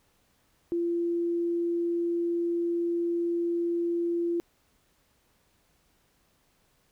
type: tone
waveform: sine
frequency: 342.2 Hz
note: F4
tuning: 35 cents flat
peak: -25 dBFS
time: 0.72-4.4 s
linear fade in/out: 0 ms
effects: pink hiss -68 dBFS RMS until 6.91 s